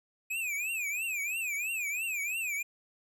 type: tone with vibrato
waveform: square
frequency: 2489 Hz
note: D#7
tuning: in tune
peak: -32 dBFS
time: 0.3-2.63 s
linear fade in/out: 10 ms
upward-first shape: triangle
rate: 3 Hz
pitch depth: 200 cents each way
effects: none